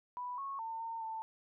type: tone with pitch steps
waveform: sine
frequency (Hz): 987 / 1099 / 902 / 911 / 890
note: B5 / C#6 / A5 / A#5 / A5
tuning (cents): -1 / -15 / +43 / -40 / +20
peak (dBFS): -38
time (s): 0.17-1.22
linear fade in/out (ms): 0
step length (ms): 210
effects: none